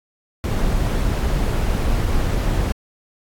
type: noise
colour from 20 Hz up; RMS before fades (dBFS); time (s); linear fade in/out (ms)
brown; -19; 0.44-2.72; 0
effects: AAC 64 kbps